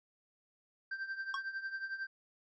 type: tone with tremolo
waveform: triangle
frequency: 1568 Hz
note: G6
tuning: in tune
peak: -33 dBFS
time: 0.91-2.07 s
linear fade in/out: 5 ms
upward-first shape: triangle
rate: 11 Hz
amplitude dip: 80%
type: tone with exponential decay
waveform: square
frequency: 1100 Hz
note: C#6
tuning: 14 cents flat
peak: -31 dBFS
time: 1.34-1.42 s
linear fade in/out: 2 ms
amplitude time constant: 16 ms
effects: resampled to 16000 Hz